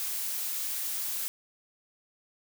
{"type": "noise", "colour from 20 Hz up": "blue", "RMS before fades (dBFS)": -33, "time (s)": [0, 1.28], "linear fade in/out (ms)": 0, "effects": []}